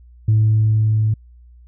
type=tone with level ramp; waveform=sine; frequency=108.7 Hz; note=A2; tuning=21 cents flat; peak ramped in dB=-9 to -13 dBFS; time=0.28-1.14 s; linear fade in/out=5 ms; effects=tanh soft clip ceiling -8 dBFS + added 60 Hz sine -42 dBFS peak until 1.67 s